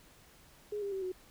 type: tone with pitch steps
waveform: sine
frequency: 416.7 / 400.2 / 384.3 / 369.1 Hz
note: G#4 / G4 / G4 / F#4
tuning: +6 / +36 / -34 / -4 cents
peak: -34 dBFS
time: 0.72-1.12 s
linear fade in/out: 5 ms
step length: 100 ms
effects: pink hiss -60 dBFS RMS until 1.3 s